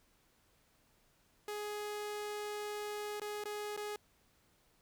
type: tone with dropouts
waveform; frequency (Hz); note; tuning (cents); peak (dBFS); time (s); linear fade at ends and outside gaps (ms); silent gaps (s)
sawtooth; 417.4; G#4; +9; -35; 1.48-3.96; 2; 3.199-3.216 / 3.439-3.455 / 3.765-3.774
effects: pink hiss -71 dBFS RMS until 4.81 s